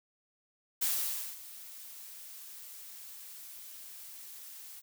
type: noise with ADSR envelope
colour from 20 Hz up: blue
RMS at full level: -30 dBFS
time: 0.81-4.82 s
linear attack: 14 ms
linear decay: 540 ms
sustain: -18 dB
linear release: 37 ms
effects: none